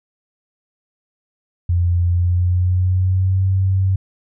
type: tone with pitch glide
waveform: sine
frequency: 87.31 to 95.21 Hz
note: F2 to G2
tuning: 0 to -50 cents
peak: -13 dBFS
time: 1.69-3.96 s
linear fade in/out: 5 ms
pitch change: +150 cents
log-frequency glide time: 2.08-3.45 s
effects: none